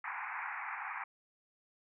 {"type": "band-pass noise", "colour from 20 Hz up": "pink", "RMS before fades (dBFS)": -41, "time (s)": [0.04, 1.04], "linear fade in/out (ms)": 5, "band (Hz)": [780, 2400], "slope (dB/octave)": 96, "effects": []}